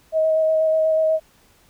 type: tone with vibrato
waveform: sine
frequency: 634 Hz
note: D#5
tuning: 32 cents sharp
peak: -15 dBFS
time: 0.12-1.2 s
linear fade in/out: 50 ms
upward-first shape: square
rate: 8.2 Hz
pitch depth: 10 cents each way
effects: pink hiss -56 dBFS RMS until 1.69 s